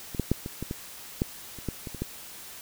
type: clicks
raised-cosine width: 3 ms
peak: -23 / -12 / -9 / -21 / -19 / -18 / -11 / -29 / -16 / -23 / -25 / -16 dBFS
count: 12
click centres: 0.148 / 0.197 / 0.316 / 0.461 / 0.626 / 0.711 / 1.219 / 1.587 / 1.687 / 1.872 / 1.947 / 2.02 s
effects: white hiss -44 dBFS RMS until 2.61 s